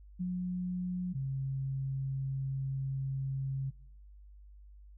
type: tone pair in turn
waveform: sine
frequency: 180.7 / 134.9 Hz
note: F#3 / C#3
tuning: -41 / -47 cents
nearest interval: perfect fourth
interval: 506 cents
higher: first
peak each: -31 / -32 dBFS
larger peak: first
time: 0.19-1.14 / 1.14-3.71 s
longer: second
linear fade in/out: 20 ms
effects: noise-tail reverb RT60 0.7 s tail -22 dB re dry + added 50 Hz sine -51 dBFS peak until 4.97 s